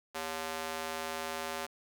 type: tone with high-pass filter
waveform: square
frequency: 80 Hz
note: D#2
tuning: 49 cents sharp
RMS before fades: -38 dBFS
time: 0.14-1.67 s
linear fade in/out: 20 ms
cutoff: 590 Hz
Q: 0.81
effects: 10-bit